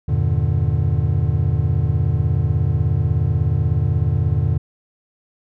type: chord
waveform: triangle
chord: E half-diminished seventh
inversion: none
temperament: just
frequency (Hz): 82.41 / 98.89 / 118.67 / 148.33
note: E2 / G2 / Bb2 / D3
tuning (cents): 0 / +16 / +31 / +18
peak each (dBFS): -19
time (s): 0.08-4.58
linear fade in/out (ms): 10
effects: none